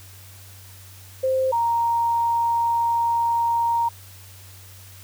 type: tone pair in turn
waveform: sine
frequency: 523.3 / 932.4 Hz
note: C5 / A#5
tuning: 0 / 0 cents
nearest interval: minor seventh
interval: 1000 cents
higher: second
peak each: -18 dBFS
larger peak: neither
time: 1.23-1.52 / 1.52-3.89 s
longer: second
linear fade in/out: 10 ms
effects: added 95 Hz sine -44 dBFS peak until 5.03 s + white hiss -47 dBFS RMS until 5.03 s